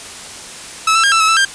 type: tone with pitch steps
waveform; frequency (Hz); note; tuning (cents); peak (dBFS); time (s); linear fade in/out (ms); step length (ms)
sawtooth; 1302 / 1332 / 1614 / 1329 / 1294 / 1323 / 1590; E6 / E6 / G#6 / E6 / E6 / E6 / G6; -22 / +18 / -50 / +14 / -32 / +6 / +24; -6; 0.87-1.451; 5; 83
effects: white hiss -31 dBFS RMS until 1.54 s + resampled to 22050 Hz